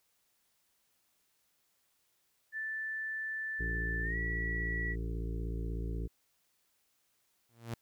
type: tone with pitch glide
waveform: sine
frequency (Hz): 1760 to 1941.6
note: A6 to B6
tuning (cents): 0 to -30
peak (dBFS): -35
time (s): 2.52-4.96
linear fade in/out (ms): 50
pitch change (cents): +170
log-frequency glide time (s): 4.02-4.17
type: harmonic tone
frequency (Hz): 56.4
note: A1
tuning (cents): +44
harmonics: 1 / 2 / 3 / 5 / 6 / 7 / 8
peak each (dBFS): -35 / -43 / -44 / -48 / -50 / -49 / -51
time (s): 3.59-6.08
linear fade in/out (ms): 20
type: tone with exponential growth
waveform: sawtooth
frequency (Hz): 116.2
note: A#2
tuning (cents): -5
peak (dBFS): -30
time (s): 7.49-7.74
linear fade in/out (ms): 0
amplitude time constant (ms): 53
effects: white hiss -75 dBFS RMS until 7.81 s